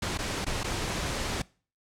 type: noise with dropouts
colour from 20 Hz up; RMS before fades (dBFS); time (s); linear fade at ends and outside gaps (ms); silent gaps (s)
pink; -31; 0.02-1.42; 5; 0.176-0.187 / 0.447-0.464 / 0.634-0.642
effects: noise-tail reverb RT60 0.4 s tail -23 dB re dry + low-pass 8000 Hz 12 dB/octave